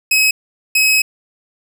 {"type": "tone bursts at uneven times", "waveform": "sawtooth", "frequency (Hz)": 2554, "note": "D#7", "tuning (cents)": 45, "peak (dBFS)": -7, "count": 2, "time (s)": [[0.11, 0.31], [0.75, 1.02]], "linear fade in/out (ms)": 5, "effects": []}